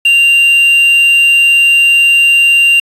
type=tone with quantisation; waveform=triangle; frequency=2779 Hz; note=F7; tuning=9 cents flat; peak=-3 dBFS; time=0.05-2.8 s; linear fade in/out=5 ms; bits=5; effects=resampled to 32000 Hz